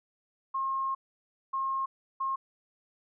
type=tone bursts at uneven times; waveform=sine; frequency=1073 Hz; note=C6; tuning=43 cents sharp; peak=-28 dBFS; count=3; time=0.54-0.95 / 1.53-1.86 / 2.2-2.36 s; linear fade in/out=10 ms; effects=none